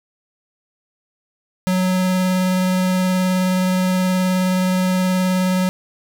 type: tone with vibrato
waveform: square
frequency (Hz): 184.6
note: F#3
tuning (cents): -4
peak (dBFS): -16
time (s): 1.67-5.69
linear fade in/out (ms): 0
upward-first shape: triangle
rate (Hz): 19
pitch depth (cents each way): 12
effects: none